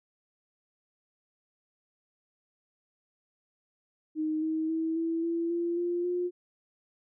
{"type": "tone with pitch steps", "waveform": "sine", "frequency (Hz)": [311.1, 317.1, 323.2, 329.4, 335.7, 342.2, 348.8, 355.5], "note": ["D#4", "D#4", "E4", "E4", "E4", "F4", "F4", "F4"], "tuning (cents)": [0, 33, -34, -1, 32, -35, -2, 31], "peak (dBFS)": -27, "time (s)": [4.15, 6.31], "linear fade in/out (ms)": 50, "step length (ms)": 270, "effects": []}